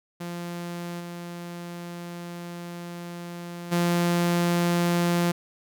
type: tone with level steps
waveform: sawtooth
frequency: 173.2 Hz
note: F3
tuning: 14 cents flat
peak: -28 / -31 / -17 dBFS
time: 0.2-5.32 s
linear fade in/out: 10 ms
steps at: 0.99 / 3.71 s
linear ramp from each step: 20 ms
effects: none